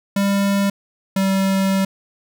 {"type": "tone pair in turn", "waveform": "square", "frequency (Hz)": [198.8, 193.14], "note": ["G3", "G3"], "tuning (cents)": [25, -25], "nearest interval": "minor second", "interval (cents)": 50, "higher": "first", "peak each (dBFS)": -16, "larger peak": "neither", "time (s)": [[0.16, 0.7], [1.16, 1.85]], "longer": "second", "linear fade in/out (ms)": 5, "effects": []}